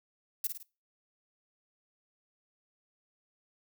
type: noise with echo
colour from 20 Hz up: violet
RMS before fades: -31 dBFS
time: 0.44-0.47 s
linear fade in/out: 2 ms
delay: 53 ms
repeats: 3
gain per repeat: -6 dB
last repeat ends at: 0.629 s
effects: noise-tail reverb RT60 0.3 s tail -21 dB re dry